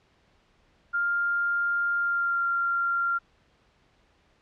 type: tone with pitch glide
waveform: sine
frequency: 1400 to 1384.7 Hz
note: F6 to F6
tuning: +4 to -15 cents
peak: -23 dBFS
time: 0.93-3.19 s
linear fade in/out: 20 ms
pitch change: -19 cents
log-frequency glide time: 1.98-2.44 s
effects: pink hiss -64 dBFS RMS until 4.41 s + low-pass 4000 Hz 12 dB/octave

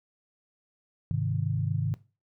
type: chord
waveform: sine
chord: Ab major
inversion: none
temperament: equal with one note detuned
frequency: 102.69 / 130.81 / 155.56 Hz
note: Ab2 / C3 / Eb3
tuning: -19 / 0 / 0 cents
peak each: -30 dBFS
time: 1.11-1.94 s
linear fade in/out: 0 ms
effects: noise-tail reverb RT60 0.3 s tail -18 dB re dry

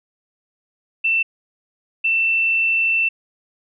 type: tone bursts at uneven times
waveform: sine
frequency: 2677 Hz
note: E7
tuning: 26 cents sharp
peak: -15 dBFS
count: 2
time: 1.04-1.23 / 2.04-3.09 s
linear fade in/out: 10 ms
effects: none

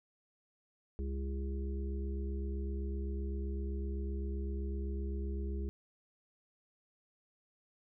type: harmonic tone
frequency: 67.8 Hz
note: C#2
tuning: 38 cents flat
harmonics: 1 / 3 / 5 / 6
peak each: -35 / -45 / -47 / -47 dBFS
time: 0.99-5.69 s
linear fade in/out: 0 ms
effects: none

